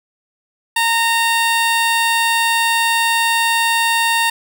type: tone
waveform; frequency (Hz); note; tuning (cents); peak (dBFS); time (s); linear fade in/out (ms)
15% pulse; 920; A#5; -23; -7; 0.76-4.3; 5
effects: none